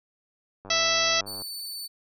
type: click train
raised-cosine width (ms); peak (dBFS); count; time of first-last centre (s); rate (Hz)
1; -29; 77; 0.65-1.419; 98.8
type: harmonic tone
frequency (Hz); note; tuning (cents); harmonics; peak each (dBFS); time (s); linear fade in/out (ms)
659.3; E5; 0; 1 / 2 / 3 / 4 / 5 / 6 / 7 / 8 / 9; -30 / -30 / -30 / -30 / -30 / -30 / -30 / -30 / -30; 0.7-1.21; 5
type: tone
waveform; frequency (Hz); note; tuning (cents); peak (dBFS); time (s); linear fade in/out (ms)
sawtooth; 4508; C#8; +28; -31; 1.26-1.88; 20
effects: none